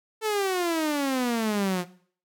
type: exponential sweep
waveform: sawtooth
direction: down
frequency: 445 to 174.61 Hz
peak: -20 dBFS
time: 0.21-1.85 s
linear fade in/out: 50 ms
effects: noise-tail reverb RT60 0.5 s tail -17 dB re dry